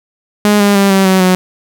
sawtooth tone with pitch steps, 207.7 / 202.7 / 197.86 / 193.12 / 188.49 / 183.97 Hz, G#3 / G#3 / G3 / G3 / F#3 / F#3, 0 / -42 / +16 / -26 / +32 / -10 cents, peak -3 dBFS, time 0.45-1.35 s, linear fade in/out 0 ms, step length 150 ms, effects none

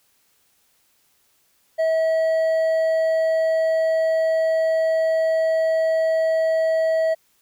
triangle tone with hard clipping, 645 Hz, E5, 38 cents flat, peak -18 dBFS, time 1.78-7.15 s, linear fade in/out 20 ms, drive 7 dB, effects white hiss -63 dBFS RMS until 7.41 s

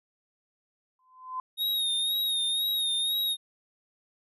sine tone with exponential growth, 1025 Hz, C6, 36 cents flat, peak -28 dBFS, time 0.99-1.4 s, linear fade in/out 2 ms, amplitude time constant 87 ms
square tone with vibrato, 3729 Hz, A#7, in tune, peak -26 dBFS, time 1.57-3.37 s, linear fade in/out 50 ms, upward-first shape sine, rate 2 Hz, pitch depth 48 cents each way
effects none

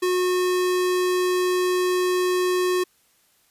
square tone, 363.6 Hz, F#4, 30 cents flat, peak -20 dBFS, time 0.02-2.84 s, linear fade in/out 10 ms, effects white hiss -62 dBFS RMS until 3.5 s + resampled to 32000 Hz

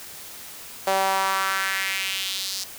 sawtooth tone with high-pass filter sweep, 192.4 Hz, G3, 32 cents flat, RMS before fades -25 dBFS, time 0.87-2.64 s, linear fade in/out 5 ms, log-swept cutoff 630 to 5100 Hz, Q 2.5, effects white hiss -40 dBFS RMS until 2.78 s

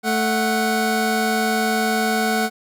25% pulse tone pair together, 220 / 740 Hz, A3 / F#5, 0 / 0 cents, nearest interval octave + major sixth, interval 2100 cents, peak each -17 dBFS, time 0.03-2.5 s, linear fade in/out 50 ms, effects none

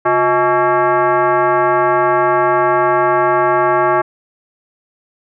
sine tone with frequency modulation, 136.9 Hz, C#3, 21 cents flat, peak -10 dBFS, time 0.05-4.02 s, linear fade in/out 10 ms, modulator 495 Hz, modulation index 2.6, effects none

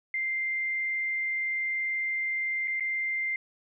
sine tone with dropouts, 2093 Hz, C7, in tune, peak -27 dBFS, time 0.14-3.36 s, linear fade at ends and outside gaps 2 ms, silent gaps 2.675-2.679 / 2.798-2.806 s, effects none

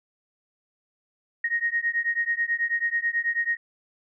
sine beating tone pair, 1864.7 / 1873.9 Hz, A#6 / A#6, 0 / +9 cents, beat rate 9.2 Hz, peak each -26 dBFS, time 1.44-3.57 s, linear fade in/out 5 ms, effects none

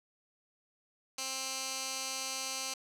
15% pulse tone with band-pass filter, 264 Hz, C4, 16 cents sharp, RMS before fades -38 dBFS, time 1.18-2.74 s, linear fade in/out 5 ms, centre 6000 Hz, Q 1.3, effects none

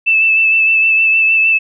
sine tone with vibrato, 2637 Hz, E7, in tune, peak -8 dBFS, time 0.06-1.59 s, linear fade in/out 20 ms, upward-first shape sine, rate 6.5 Hz, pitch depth 21 cents each way, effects none

